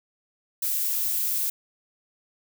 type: noise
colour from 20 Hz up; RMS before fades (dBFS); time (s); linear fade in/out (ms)
violet; -26; 0.62-1.5; 5
effects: none